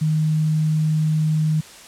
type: tone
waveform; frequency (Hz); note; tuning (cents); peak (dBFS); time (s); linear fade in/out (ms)
sine; 155.56; D#3; 0; -16; 0.01-1.61; 10
effects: white hiss -42 dBFS RMS until 1.87 s + low-pass 9000 Hz 12 dB/octave